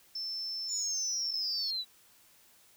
sine tone, 5310 Hz, E8, 12 cents sharp, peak -34 dBFS, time 0.15-1.71 s, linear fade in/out 5 ms
sine linear sweep, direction down, 7060 to 3872 Hz, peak -31 dBFS, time 0.68-1.85 s, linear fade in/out 50 ms
effects tanh soft clip ceiling -26 dBFS + white hiss -62 dBFS RMS until 2.76 s

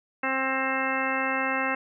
harmonic tone, 264.8 Hz, C4, 21 cents sharp, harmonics 1 / 2 / 3 / 4 / 5 / 6 / 7 / 8 / 10, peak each -33 / -33 / -33 / -33 / -33 / -33 / -33 / -33 / -33 dBFS, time 0.23-1.75 s, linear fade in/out 5 ms, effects none

